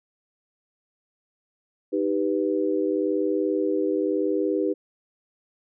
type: chord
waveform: sine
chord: Eb augmented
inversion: none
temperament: equal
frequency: 311.1 / 392 / 493.9 Hz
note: Eb4 / G4 / B4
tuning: 0 / 0 / 0 cents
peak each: -25 / -25 / -27 dBFS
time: 1.92-4.74 s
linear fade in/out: 20 ms
effects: none